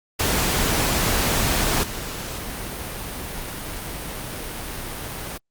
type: noise with level steps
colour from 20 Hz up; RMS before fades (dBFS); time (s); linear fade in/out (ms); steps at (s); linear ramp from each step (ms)
pink; -21 / -31; 0.19-5.38; 10; 1.83; 5
effects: Opus 48 kbps